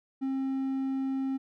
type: tone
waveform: triangle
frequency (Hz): 267.3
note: C4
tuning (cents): +37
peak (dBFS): -26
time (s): 0.21-1.38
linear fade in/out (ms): 20
effects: none